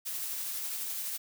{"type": "noise with tremolo", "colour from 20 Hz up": "blue", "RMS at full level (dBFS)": -35, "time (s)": [0.05, 1.18], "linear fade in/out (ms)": 20, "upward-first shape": "triangle", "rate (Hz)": 12, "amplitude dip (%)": 25, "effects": []}